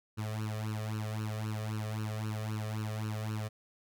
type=tone with flanger; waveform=sawtooth; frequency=108.1 Hz; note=A2; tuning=30 cents flat; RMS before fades=-36 dBFS; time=0.17-3.49 s; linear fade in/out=20 ms; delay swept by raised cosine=0.71 to 1.71 ms; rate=3.8 Hz; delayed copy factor=+1; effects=none